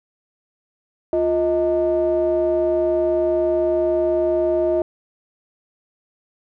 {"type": "ring-modulated tone", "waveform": "triangle", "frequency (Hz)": 140, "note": "C#3", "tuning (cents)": 18, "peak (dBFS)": -11, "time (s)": [1.13, 4.82], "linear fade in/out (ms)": 2, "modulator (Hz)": 491, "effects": []}